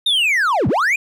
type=linear two-way sweep; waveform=triangle; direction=down then up; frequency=3739 to 85 to 2515 Hz; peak=-12 dBFS; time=0.06-0.96 s; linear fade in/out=5 ms; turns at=0.68 s; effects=none